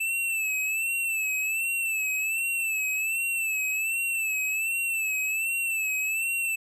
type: tone with vibrato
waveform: square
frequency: 2637 Hz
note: E7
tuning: in tune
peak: -26 dBFS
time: 0-6.56 s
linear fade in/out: 10 ms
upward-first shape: sine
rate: 1.3 Hz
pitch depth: 67 cents each way
effects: none